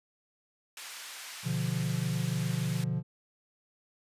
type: band-pass noise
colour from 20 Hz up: pink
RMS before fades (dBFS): -44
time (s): 0.77-2.84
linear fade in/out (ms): 2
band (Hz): 1500 to 12000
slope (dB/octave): 12
type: chord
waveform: triangle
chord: B diminished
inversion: none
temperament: equal with one note detuned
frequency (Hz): 123.47 / 146.83 / 173.81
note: B2 / D3 / F3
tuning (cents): 0 / 0 / -8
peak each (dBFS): -31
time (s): 1.43-3.03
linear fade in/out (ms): 50
effects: resampled to 32000 Hz